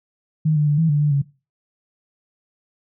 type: tone with pitch steps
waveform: sine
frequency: 155.6 / 149.2 / 146.8 / 162.4 / 146.6 / 148.1 / 140.7 Hz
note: D#3 / D3 / D3 / E3 / D3 / D3 / C#3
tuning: 0 / +28 / 0 / -26 / -3 / +15 / +26 cents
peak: -14 dBFS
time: 0.45-1.22 s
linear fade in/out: 10 ms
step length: 110 ms
effects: noise-tail reverb RT60 0.3 s tail -20 dB re dry